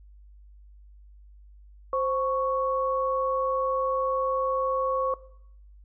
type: tone pair together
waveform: sine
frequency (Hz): 523.3 / 1109.5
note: C5 / C#6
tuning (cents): 0 / +1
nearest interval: octave + minor second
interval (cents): 1301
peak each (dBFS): -26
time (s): 1.93-5.14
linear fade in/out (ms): 2
effects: noise-tail reverb RT60 0.7 s tail -19 dB re dry + added 50 Hz sine -48 dBFS peak until 5.84 s